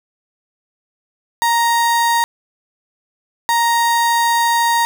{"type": "tone pair in turn", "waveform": "35% pulse", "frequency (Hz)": [934, 934], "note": ["A#5", "A#5"], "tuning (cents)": [3, 3], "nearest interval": "unison", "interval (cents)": 0, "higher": "neither", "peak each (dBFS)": -11, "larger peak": "neither", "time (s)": [[1.42, 2.24], [3.49, 4.85]], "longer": "second", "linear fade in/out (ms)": 0, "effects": []}